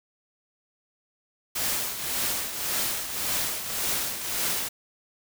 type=noise with tremolo; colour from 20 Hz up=white; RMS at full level=-26 dBFS; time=1.55-4.69 s; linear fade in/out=10 ms; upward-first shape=triangle; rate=1.8 Hz; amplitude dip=65%; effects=none